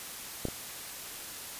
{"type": "clicks", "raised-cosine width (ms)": 2, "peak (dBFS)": [-17, -24], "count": 2, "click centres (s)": [0.453, 0.485], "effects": ["white hiss -42 dBFS RMS until 1.59 s", "resampled to 32000 Hz"]}